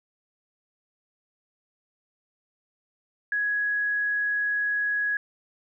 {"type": "tone", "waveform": "sine", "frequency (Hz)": 1670, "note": "G#6", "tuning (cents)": 9, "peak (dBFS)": -23, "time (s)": [3.32, 5.17], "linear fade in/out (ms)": 2, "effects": []}